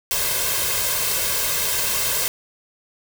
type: noise with comb filter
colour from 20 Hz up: white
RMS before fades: -22 dBFS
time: 0.11-2.28 s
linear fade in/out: 0 ms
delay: 1.9 ms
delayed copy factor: +0.7
effects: none